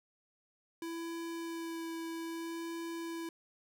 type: tone with vibrato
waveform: square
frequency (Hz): 331.8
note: E4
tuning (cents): +11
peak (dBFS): -39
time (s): 0.82-3.29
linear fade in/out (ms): 2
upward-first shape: sine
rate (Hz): 0.62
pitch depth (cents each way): 11
effects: none